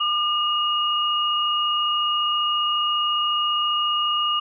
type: tone pair together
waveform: sine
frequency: 1205.4 / 2870 Hz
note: D6 / F7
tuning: +45 / +47 cents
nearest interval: octave + minor third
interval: 1502 cents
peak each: -22 dBFS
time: 0-4.4 s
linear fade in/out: 10 ms
effects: none